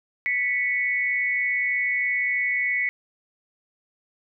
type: tone pair together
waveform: sine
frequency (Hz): 1973.8 / 2217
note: B6 / C#7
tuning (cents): -2 / 0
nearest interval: major second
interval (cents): 202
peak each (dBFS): -24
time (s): 0.26-2.89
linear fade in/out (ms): 0
effects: none